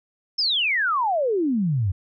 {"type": "exponential sweep", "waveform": "sine", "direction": "down", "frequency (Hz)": [5390, 87.31], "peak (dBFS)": -19, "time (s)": [0.38, 1.92], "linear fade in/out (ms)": 10, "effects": []}